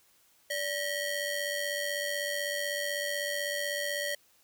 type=ring-modulated tone; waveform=sawtooth; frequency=1258 Hz; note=D#6; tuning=19 cents sharp; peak=-24 dBFS; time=0.5-4.15 s; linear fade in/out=5 ms; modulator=677 Hz; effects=white hiss -65 dBFS RMS until 4.43 s